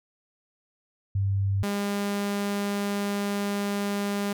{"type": "tone pair in turn", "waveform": ["sine", "sawtooth"], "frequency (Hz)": [98.4, 202.2], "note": ["G2", "G#3"], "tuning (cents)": [7, -46], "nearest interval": "octave", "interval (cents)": 1247, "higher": "second", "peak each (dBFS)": -22, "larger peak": "neither", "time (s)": [[1.15, 1.63], [1.63, 4.33]], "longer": "second", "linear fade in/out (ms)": 5, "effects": []}